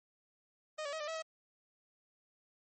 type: tone with pitch steps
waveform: sawtooth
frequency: 618 / 571 / 635 / 597 / 647 / 640 Hz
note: D#5 / D5 / D#5 / D5 / E5 / D#5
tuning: -12 / -49 / +35 / +28 / -32 / +49 cents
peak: -34 dBFS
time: 0.78-1.224 s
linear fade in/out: 10 ms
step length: 74 ms
effects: MP3 32 kbps